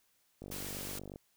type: click train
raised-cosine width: 2 ms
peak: -32 dBFS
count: 37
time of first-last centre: 0.42-1.159 s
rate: 48.7 Hz
type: noise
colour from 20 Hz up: white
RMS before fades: -43 dBFS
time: 0.51-0.99 s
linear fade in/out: 5 ms
effects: white hiss -73 dBFS RMS until 1.36 s